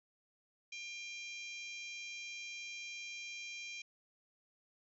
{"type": "harmonic tone", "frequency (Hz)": 797, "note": "G5", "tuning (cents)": 28, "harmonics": [3, 4, 5, 6, 7, 8, 9], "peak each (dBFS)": [-45, -53, -55, -61, -55, -55, -65], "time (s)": [0.72, 3.82], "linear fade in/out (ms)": 5, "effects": []}